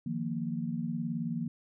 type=chord; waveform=sine; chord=Eb suspended second; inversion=none; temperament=equal; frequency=155.56 / 174.61 / 233.1 Hz; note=Eb3 / F3 / Bb3; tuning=0 / 0 / 0 cents; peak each=-37 / -36 / -34 dBFS; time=0.06-1.48 s; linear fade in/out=5 ms; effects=none